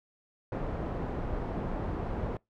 pink low-pass noise, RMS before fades -34 dBFS, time 0.52-2.37 s, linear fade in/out 2 ms, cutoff 850 Hz, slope 12 dB/octave, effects noise-tail reverb RT60 0.2 s tail -25 dB re dry

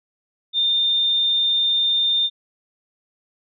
sine tone, 3615 Hz, A7, 46 cents sharp, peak -16 dBFS, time 0.53-2.3 s, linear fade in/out 50 ms, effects none

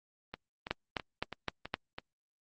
two click trains, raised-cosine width 0.3 ms, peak -15 / -23 dBFS, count 5 / 6, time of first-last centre 0.71-1.741 / 0.34-1.985 s, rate 3.88 / 3.04 Hz, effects Opus 32 kbps

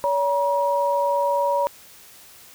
sine tone pair together, 568 / 954.5 Hz, C#5 / A#5, +42 / +41 cents, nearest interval major sixth, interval 899 cents, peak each -21 dBFS, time 0.04-1.67 s, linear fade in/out 0 ms, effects white hiss -47 dBFS RMS until 2.54 s

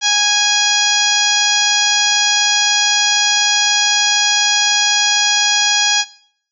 harmonic tone with a mistuned harmonic, 827 Hz, G#5, 8 cents flat, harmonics 1 / 2 / 3 / 4 / 5 / 6 / 7 / 8, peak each -22 / -20 / -22 / -16 / -22 / -20 / -17 / -22 dBFS, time 0.01-6.05 s, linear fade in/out 50 ms, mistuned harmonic 8, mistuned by +28 cents, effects noise-tail reverb RT60 0.6 s tail -20 dB re dry

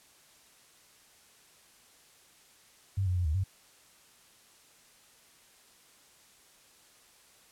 sine tone with pitch steps, 97.3 / 90.8 / 89.1 / 76.1 / 95.4 Hz, G2 / F#2 / F2 / D#2 / G2, -12 / -32 / +35 / -38 / -47 cents, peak -26 dBFS, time 2.97-3.44 s, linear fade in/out 10 ms, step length 94 ms, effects white hiss -60 dBFS RMS until 7.51 s + low-pass 11000 Hz 12 dB/octave

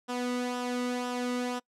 sawtooth tone with flanger, 246.9 Hz, B3, in tune, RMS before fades -32 dBFS, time 0.08-1.6 s, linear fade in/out 20 ms, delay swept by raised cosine 0.45 to 1.23 ms, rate 2 Hz, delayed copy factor -0.55, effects noise-tail reverb RT60 0.1 s tail -24 dB re dry + low-pass 9000 Hz 12 dB/octave

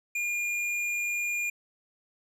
triangle tone with hard clipping, 2417 Hz, D7, 49 cents sharp, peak -29 dBFS, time 0.15-1.5 s, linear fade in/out 5 ms, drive 17 dB, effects low-pass 12000 Hz 12 dB/octave

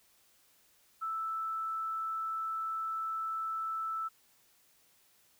sine tone, 1318.5 Hz, E6, in tune, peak -33 dBFS, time 1.01-4.09 s, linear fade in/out 20 ms, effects white hiss -67 dBFS RMS until 5.39 s

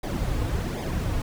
brown noise with flanger, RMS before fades -27 dBFS, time 0.03-1.22 s, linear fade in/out 5 ms, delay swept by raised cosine 0.7 to 5.2 ms, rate 1.3 Hz, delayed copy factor -0.65, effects none

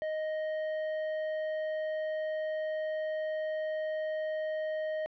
triangle tone with tanh clipping, 623 Hz, D#5, 2 cents sharp, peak -33 dBFS, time 0.02-5.06 s, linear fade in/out 0 ms, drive 14 dB, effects low-pass 3000 Hz 12 dB/octave

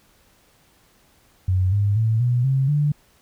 sine tone with pitch steps, 92.7 / 101.68 / 111.52 / 122.32 / 134.16 / 147.15 Hz, F#2 / G#2 / A2 / B2 / C3 / D3, +4 / -36 / +24 / -16 / +44 / +4 cents, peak -16 dBFS, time 1.48-2.92 s, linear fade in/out 5 ms, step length 240 ms, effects pink hiss -58 dBFS RMS until 3.21 s

